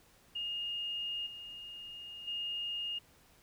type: tone with level steps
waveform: sine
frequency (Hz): 2841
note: F7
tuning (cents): +29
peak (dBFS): -35 / -44 / -35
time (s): 0.35-2.99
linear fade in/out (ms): 10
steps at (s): 1.26 / 2.27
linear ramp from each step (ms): 10
effects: pink hiss -64 dBFS RMS until 3.42 s